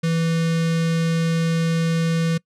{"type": "tone with notch filter", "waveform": "square", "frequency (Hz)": 164.81, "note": "E3", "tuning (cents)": 0, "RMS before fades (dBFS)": -20, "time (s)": [0.03, 2.38], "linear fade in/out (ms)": 10, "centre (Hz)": 830, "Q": 1.6, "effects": ["noise-tail reverb RT60 0.1 s tail -24 dB re dry", "low-pass 8000 Hz 12 dB/octave"]}